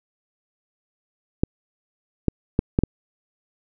clicks, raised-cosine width 3 ms, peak -4 dBFS, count 5, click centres 1.435 / 2.283 / 2.591 / 2.789 / 2.836 s, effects none

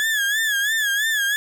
35% pulse tone with vibrato, 1700 Hz, G#6, 40 cents sharp, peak -17 dBFS, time 0-1.36 s, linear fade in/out 0 ms, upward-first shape sine, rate 3 Hz, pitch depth 100 cents each way, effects none

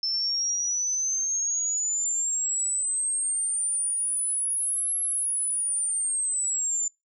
sine exponential two-way sweep, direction up then down, 5300 to 11175 to 7100 Hz, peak -24 dBFS, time 0.03-6.88 s, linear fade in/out 2 ms, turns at 4.99 s, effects noise-tail reverb RT60 0.2 s tail -25 dB re dry

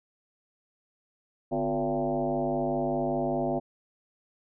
sine tone with frequency modulation, 466.2 Hz, A#4, in tune, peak -25 dBFS, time 1.51-3.6 s, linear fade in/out 20 ms, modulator 105 Hz, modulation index 2.8, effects none

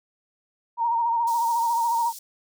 sine tone with vibrato, 932 Hz, A#5, 1 cent flat, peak -20 dBFS, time 0.77-2.13 s, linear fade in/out 50 ms, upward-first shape sine, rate 14 Hz, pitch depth 42 cents each way
pink high-pass noise, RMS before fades -40 dBFS, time 1.27-2.19 s, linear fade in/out 5 ms, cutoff 4800 Hz, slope 24 dB/octave
effects none

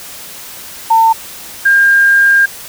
sine tone pair in turn, 901 / 1605.4 Hz, A5 / G6, +41 / +41 cents, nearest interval minor seventh, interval 1000 cents, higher second, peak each -5 dBFS, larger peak neither, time 0.9-1.13 / 1.65-2.46 s, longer second, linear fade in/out 10 ms, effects white hiss -30 dBFS RMS until 2.68 s

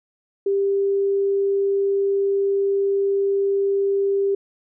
sine tone, 395.8 Hz, G4, 17 cents sharp, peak -17 dBFS, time 0.46-4.35 s, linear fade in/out 5 ms, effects none

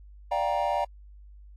triangle chord, G minor seventh, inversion second, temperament just, 588 / 705.6 / 784 / 940.8 Hz, D5 / F5 / G5 / Bb5, +2 / +18 / 0 / +16 cents, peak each -28 dBFS, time 0.31-0.85 s, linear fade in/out 10 ms, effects added 50 Hz sine -46 dBFS peak until 1.56 s + AAC 64 kbps

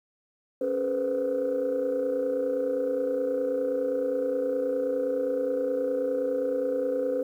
sine tone cluster, 276.9 / 423.8 / 479.4 / 509 Hz, C#4 / G#4 / A#4 / C5, -2 / +35 / +48 / -48 cents, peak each -32 / -33 / -33 / -25 dBFS, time 0.61-7.23 s, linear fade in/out 5 ms, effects tanh soft clip ceiling -19 dBFS + 10-bit

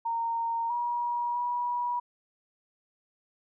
sine tone with pitch steps, 923 / 958 / 969 Hz, A#5 / A#5 / B5, -17 / +47 / -33 cents, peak -27 dBFS, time 0.05-2 s, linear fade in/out 10 ms, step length 650 ms, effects none

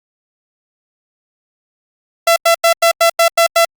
sawtooth tone bursts, 672 Hz, E5, 33 cents sharp, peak -4 dBFS, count 8, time 2.27-3.65 s, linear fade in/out 5 ms, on 92 ms, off 92 ms, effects Opus 48 kbps

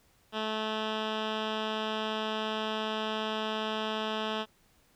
10% pulse tone with low-pass filter, 217.3 Hz, A3, 21 cents flat, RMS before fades -33 dBFS, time 0.32-4.46 s, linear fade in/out 50 ms, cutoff 3300 Hz, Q 2.2, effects pink hiss -66 dBFS RMS until 4.95 s

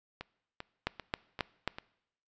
two click trains, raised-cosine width 0.3 ms, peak -24 / -14 dBFS, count 5 / 4, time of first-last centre 0.21-1.785 / 0.87-1.676 s, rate 2.54 / 3.72 Hz, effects noise-tail reverb RT60 0.8 s tail -22 dB re dry + resampled to 16000 Hz

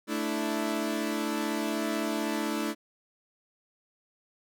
sawtooth chord, A suspended fourth, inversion none, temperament equal, 220 / 293.7 / 329.6 Hz, A3 / D4 / E4, 0 / 0 / 0 cents, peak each -29 dBFS, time 0.07-2.75 s, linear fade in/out 50 ms, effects none

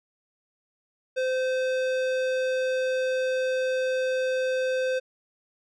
square tone with low-pass filter, 516 Hz, C5, 24 cents flat, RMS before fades -26 dBFS, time 1.16-5 s, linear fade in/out 20 ms, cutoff 4800 Hz, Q 0.54, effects none

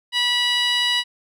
15% pulse tone with band-pass filter, 976 Hz, B5, 21 cents flat, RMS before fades -20 dBFS, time 0.12-1.04 s, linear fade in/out 50 ms, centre 3500 Hz, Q 1.5, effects none

